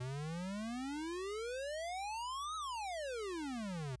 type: exponential two-way sweep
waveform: square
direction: up then down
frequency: 122.5 to 1300 to 122.5 Hz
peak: -40 dBFS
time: 0-3.96 s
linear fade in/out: 10 ms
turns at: 2.56 s
effects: added 60 Hz sine -60 dBFS peak until 4 s + resampled to 22050 Hz